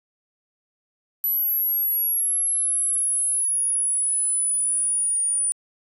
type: exponential sweep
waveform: sine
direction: down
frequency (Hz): 11840 to 9397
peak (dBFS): -17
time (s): 1.24-5.52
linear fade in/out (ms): 0
effects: tanh soft clip ceiling -19 dBFS